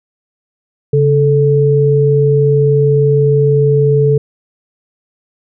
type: tone pair together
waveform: sine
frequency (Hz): 139.87 / 436.8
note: C#3 / A4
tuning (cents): +16 / -13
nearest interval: octave + minor sixth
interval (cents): 1971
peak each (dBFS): -10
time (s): 0.93-4.18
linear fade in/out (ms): 5
effects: none